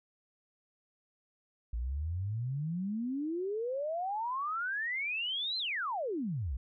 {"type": "exponential two-way sweep", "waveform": "sine", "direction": "up then down", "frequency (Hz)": [55, 4182, 55], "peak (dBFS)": -32, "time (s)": [1.73, 6.57], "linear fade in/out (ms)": 5, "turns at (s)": 5.58, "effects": []}